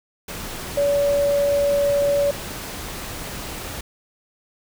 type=tone in noise; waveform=sine; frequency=570 Hz; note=C#5; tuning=48 cents sharp; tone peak=-16 dBFS; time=0.77-2.31 s; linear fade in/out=5 ms; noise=pink; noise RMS=-32 dBFS; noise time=0.28-3.81 s; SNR=+13 dB; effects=none